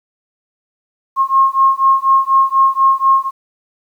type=beating tone pair; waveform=sine; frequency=1074 / 1078.1 Hz; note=C6 / C#6; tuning=+45 / -49 cents; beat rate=4.1 Hz; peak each=-12 dBFS; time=1.16-3.31 s; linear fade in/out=50 ms; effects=8-bit